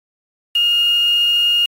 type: tone with quantisation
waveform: sine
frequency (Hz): 2844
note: F7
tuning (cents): +31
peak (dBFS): -12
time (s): 0.55-1.66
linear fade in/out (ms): 5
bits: 5
effects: AAC 48 kbps